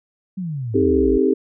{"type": "exponential sweep", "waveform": "sine", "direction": "down", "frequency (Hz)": [196, 51.91], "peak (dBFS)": -23, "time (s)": [0.37, 1.18], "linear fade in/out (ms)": 10}
{"type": "chord", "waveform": "sine", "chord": "A half-diminished seventh", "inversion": "first", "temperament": "just", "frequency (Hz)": [264, 316.8, 396, 440], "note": ["C4", "Eb4", "G4", "A4"], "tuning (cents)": [16, 31, 18, 0], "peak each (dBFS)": [-19, -21, -17, -22], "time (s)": [0.74, 1.34], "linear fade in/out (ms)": 10}
{"effects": []}